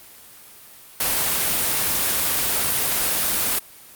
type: noise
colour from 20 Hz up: white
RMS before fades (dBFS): -21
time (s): 1-3.59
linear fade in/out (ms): 5
effects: white hiss -45 dBFS RMS until 3.95 s + Opus 32 kbps